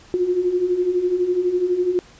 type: beating tone pair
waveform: sine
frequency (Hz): 350 / 362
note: F4 / F#4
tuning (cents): +4 / -38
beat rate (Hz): 12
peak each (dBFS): -24 / -18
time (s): 0.14-1.99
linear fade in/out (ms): 0
effects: pink hiss -48 dBFS RMS until 2.19 s + resampled to 16000 Hz